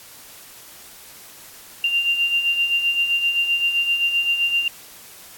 sine beating tone pair, 2778 / 2785.7 Hz, F7 / F7, -10 / -5 cents, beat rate 7.7 Hz, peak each -26 / -18 dBFS, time 1.84-4.68 s, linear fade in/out 2 ms, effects white hiss -43 dBFS RMS until 5.37 s + AAC 64 kbps

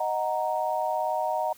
sine chord, D# minor, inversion none, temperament equal, 622.3 / 740 / 932.3 Hz, D#5 / F#5 / A#5, 0 / 0 / 0 cents, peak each -29 dBFS, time 0-1.53 s, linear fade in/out 5 ms, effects white hiss -54 dBFS RMS until 1.57 s

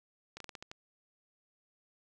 slowing click train, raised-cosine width 0.2 ms, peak -27 dBFS, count 7, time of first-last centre 0.37-0.715 s, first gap 33 ms, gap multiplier 1.22, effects none

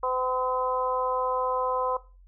harmonic tone, 254.9 Hz, C4, 45 cents flat, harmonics 2 / 3 / 4 / 5, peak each -29 / -34 / -27 / -35 dBFS, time 0.03-1.97 s, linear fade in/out 5 ms, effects noise-tail reverb RT60 0.3 s tail -17 dB re dry + added 45 Hz sine -50 dBFS peak until 2.27 s

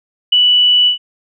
sine tone with ADSR envelope, 2960 Hz, F#7, in tune, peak -4 dBFS, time 0.32-0.98 s, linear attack 9 ms, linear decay 4 ms, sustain -3 dB, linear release 110 ms, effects none

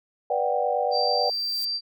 sine chord, G major seventh, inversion first, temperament just, 490 / 588 / 735 / 784 Hz, B4 / D5 / F#5 / G5, -14 / +2 / -12 / 0 cents, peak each -27 dBFS, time 0.3-1.3 s, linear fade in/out 5 ms
sine tone, 4693 Hz, D8, 2 cents flat, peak -25 dBFS, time 0.91-1.81 s, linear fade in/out 50 ms
violet noise with exponential growth, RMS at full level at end -35 dBFS, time 1-1.65 s, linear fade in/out 2 ms, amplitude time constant 140 ms
effects none

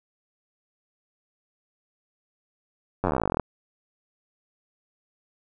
slowing click train, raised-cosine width 1 ms, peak -10 dBFS, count 22, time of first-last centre 3.04-3.397 s, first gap 10 ms, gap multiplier 1.05, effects none

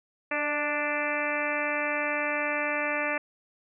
harmonic tone with a mistuned harmonic, 294 Hz, D4, 2 cents sharp, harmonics 1 / 2 / 3 / 4 / 5 / 6 / 7 / 8 / 9, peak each -37 / -32 / -37 / -36 / -37 / -33 / -35 / -34 / -37 dBFS, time 0.31-3.18 s, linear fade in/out 5 ms, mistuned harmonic 2, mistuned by +20 cents, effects none

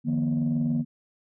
sine tone cluster, 151.3 / 172.2 / 238.5 Hz, D#3 / F3 / A#3, -48 / -24 / +40 cents, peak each -26 / -31 / -23 dBFS, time 0.04-0.85 s, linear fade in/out 50 ms, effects tanh soft clip ceiling -18 dBFS

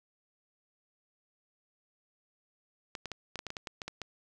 clicks, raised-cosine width 0.2 ms, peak -21 dBFS, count 12, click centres 2.952 / 3.057 / 3.117 / 3.357 / 3.391 / 3.467 / 3.504 / 3.568 / 3.672 / 3.818 / 3.88 / 4.017 s, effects none

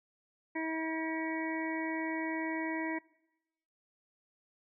harmonic tone, 320.8 Hz, E4, 47 cents flat, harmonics 1 / 2 / 3 / 5 / 6 / 7, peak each -35 / -43 / -41 / -49 / -40 / -43 dBFS, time 0.55-2.99 s, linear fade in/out 10 ms, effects noise-tail reverb RT60 0.9 s tail -22 dB re dry

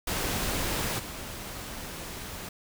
pink noise with level steps, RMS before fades -30 / -39 dBFS, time 0.07-2.49 s, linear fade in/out 5 ms, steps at 0.98 s, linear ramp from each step 20 ms, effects none

